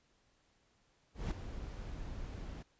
brown noise with ADSR envelope, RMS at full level -34 dBFS, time 1.14-2.63 s, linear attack 170 ms, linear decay 8 ms, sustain -10 dB, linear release 10 ms, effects pink hiss -73 dBFS RMS until 2.79 s + resampled to 16000 Hz

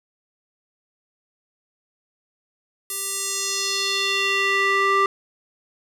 square tone with band-pass filter sweep, 393.2 Hz, G4, 5 cents sharp, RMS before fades -22 dBFS, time 2.9-5.06 s, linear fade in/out 2 ms, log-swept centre 11000 to 1300 Hz, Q 1.9, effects none

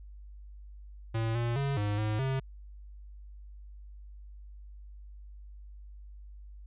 square tone with pitch steps, 113 / 118.2 / 139.1 / 103.4 / 107.2 / 133.4 Hz, A2 / A#2 / C#3 / G#2 / A2 / C3, +47 / +24 / +6 / -7 / -45 / +34 cents, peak -29 dBFS, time 1.14-2.4 s, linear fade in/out 10 ms, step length 210 ms, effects added 50 Hz sine -45 dBFS peak until 6.66 s + resampled to 8000 Hz

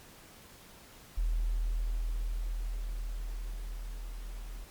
sine tone with level ramp, 40.45 Hz, E1, 32 cents flat, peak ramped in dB -26 to -39 dBFS, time 1.17-4.65 s, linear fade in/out 10 ms, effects pink hiss -54 dBFS RMS until 4.7 s + MP3 96 kbps

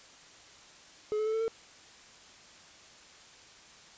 triangle tone with pitch steps, 425 / 431.7 / 438.5 / 445.4 / 452.4 Hz, G#4 / A4 / A4 / A4 / A4, +40 / -33 / -6 / +21 / +48 cents, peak -26 dBFS, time 1.12-1.48 s, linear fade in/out 0 ms, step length 72 ms, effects white hiss -54 dBFS RMS until 3.97 s + resampled to 16000 Hz

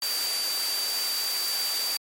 sine tone in noise, 4647 Hz, D8, 19 cents flat, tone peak -27 dBFS, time 0.02-1.97 s, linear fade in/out 2 ms, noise white, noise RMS -31 dBFS, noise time 0.02-1.97 s, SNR +1 dB, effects high-pass 400 Hz 12 dB/octave + MP3 64 kbps

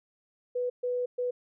sine tone bursts at uneven times, 493.9 Hz, B4, in tune, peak -27 dBFS, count 3, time 0.55-0.7 / 0.83-1.06 / 1.18-1.31 s, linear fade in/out 10 ms, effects none

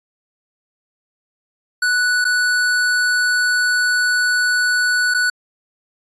square tone with dropouts, 1480 Hz, F#6, in tune, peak -15 dBFS, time 1.82-5.3 s, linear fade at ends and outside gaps 5 ms, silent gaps 2.244-2.25 / 5.14-5.145 s, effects resampled to 22050 Hz

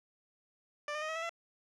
15% pulse tone with pitch steps, 591 / 606.6 / 622.5 / 638.9 / 655.8 / 673 Hz, D5 / D#5 / D#5 / D#5 / E5 / E5, +11 / -44 / +1 / +46 / -9 / +36 cents, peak -29 dBFS, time 0.88-1.294 s, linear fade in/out 2 ms, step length 69 ms, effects low-pass 5000 Hz 12 dB/octave

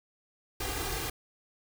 pink noise with comb filter, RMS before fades -34 dBFS, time 0.6-1.1 s, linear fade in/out 5 ms, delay 2.5 ms, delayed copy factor +1, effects none

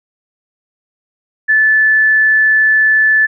sine tone, 1743 Hz, A6, 17 cents flat, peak -7 dBFS, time 1.48-3.27 s, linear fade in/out 20 ms, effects none

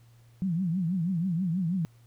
sine tone with vibrato, 176.3 Hz, F3, 17 cents sharp, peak -25 dBFS, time 0.42-1.85 s, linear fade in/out 0 ms, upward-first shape triangle, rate 6.2 Hz, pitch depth 200 cents each way, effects added 117 Hz sine -54 dBFS peak until 2.06 s + pink hiss -66 dBFS RMS until 2.06 s

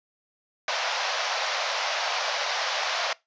pink band-pass noise, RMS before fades -28 dBFS, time 0.68-3.13 s, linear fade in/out 2 ms, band 560 to 5900 Hz, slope 48 dB/octave, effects noise-tail reverb RT60 0.2 s tail -22 dB re dry + resampled to 16000 Hz

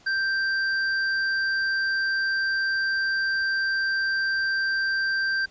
triangle tone with hard clipping, 1570 Hz, G6, 2 cents sharp, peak -24 dBFS, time 0.06-5.46 s, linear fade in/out 10 ms, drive 14 dB, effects pink hiss -55 dBFS RMS until 5.5 s + resampled to 16000 Hz

